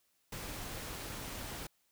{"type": "noise", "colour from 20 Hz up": "pink", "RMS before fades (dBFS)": -43, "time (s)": [0.32, 1.67], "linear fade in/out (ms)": 5, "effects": ["white hiss -75 dBFS RMS until 1.91 s"]}